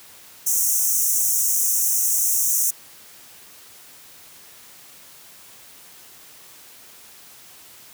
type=high-pass noise; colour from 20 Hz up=pink; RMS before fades=-20 dBFS; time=0.46-2.71 s; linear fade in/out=10 ms; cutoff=5800 Hz; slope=96 dB/octave; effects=white hiss -46 dBFS RMS until 7.93 s + high-pass 60 Hz 12 dB/octave